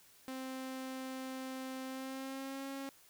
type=tone with pitch glide; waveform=sawtooth; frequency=261.6 to 272.7 Hz; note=C4 to C#4; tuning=0 to -28 cents; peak=-37 dBFS; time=0.28-2.89 s; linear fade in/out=0 ms; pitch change=+72 cents; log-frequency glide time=1.85-2.68 s; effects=white hiss -63 dBFS RMS until 3.09 s